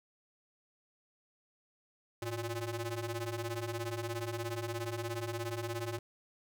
sawtooth ring-modulated tone, 233.1 Hz, A#3, in tune, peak -29 dBFS, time 2.22-5.99 s, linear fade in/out 5 ms, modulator 125 Hz, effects none

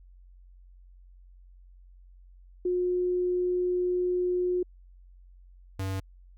sine / square tone pair in turn, 359.8 / 95.82 Hz, F#4 / G2, -48 / -39 cents, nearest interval octave + major seventh, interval 2291 cents, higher first, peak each -24 / -30 dBFS, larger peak first, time 2.65-4.63 / 5.79-6 s, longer first, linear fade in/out 5 ms, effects added 45 Hz sine -50 dBFS peak until 6.37 s

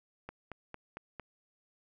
click train, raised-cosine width 0.5 ms, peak -27 dBFS, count 5, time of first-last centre 0.29-1.197 s, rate 4.41 Hz, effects none

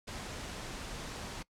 pink noise, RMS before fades -42 dBFS, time 0.07-1.43 s, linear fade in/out 10 ms, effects noise-tail reverb RT60 0.1 s tail -22 dB re dry + low-pass 8000 Hz 12 dB/octave

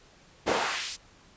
brown noise with high-pass filter sweep, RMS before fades -29 dBFS, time 0.46-0.97 s, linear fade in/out 20 ms, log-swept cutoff 360 to 6100 Hz, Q 1.1, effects pink hiss -57 dBFS RMS until 1.36 s + resampled to 16000 Hz

